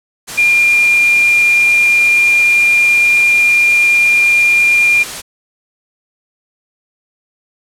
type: tone in noise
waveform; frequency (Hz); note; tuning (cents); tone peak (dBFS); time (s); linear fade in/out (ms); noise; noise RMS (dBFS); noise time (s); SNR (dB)
sine; 2403; D7; +39; -7; 0.37-5.04; 20; white; -24; 0.27-5.22; +14
effects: low-pass 10000 Hz 12 dB/octave